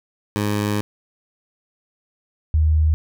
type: tone pair in turn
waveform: 15% pulse / sine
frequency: 103.83 / 77.78 Hz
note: G#2 / D#2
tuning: 0 / 0 cents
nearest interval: perfect fourth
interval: 500 cents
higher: first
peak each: -13 dBFS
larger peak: neither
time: 0.36-0.81 / 2.54-2.94 s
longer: first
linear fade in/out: 0 ms
effects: none